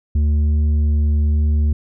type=tone with tanh clipping; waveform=sine; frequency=74.9 Hz; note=D2; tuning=35 cents sharp; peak=-14 dBFS; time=0.15-1.73 s; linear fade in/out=5 ms; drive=6 dB; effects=none